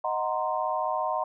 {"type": "chord", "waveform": "sine", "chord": "C half-diminished seventh", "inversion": "first", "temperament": "equal", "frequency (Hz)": [622.3, 740, 932.3, 1046.5], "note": ["Eb5", "Gb5", "Bb5", "C6"], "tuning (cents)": [0, 0, 0, 0], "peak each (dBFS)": -31, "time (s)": [0.04, 1.24], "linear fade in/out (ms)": 5, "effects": []}